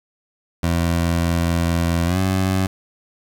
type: tone with pitch glide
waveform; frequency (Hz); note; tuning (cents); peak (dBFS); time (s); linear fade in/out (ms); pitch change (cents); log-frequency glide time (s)
20% pulse; 84.7 to 94.52; E2 to F#2; +48 to +37; -12; 0.63-2.67; 5; +189; 2.05-2.19
effects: 8-bit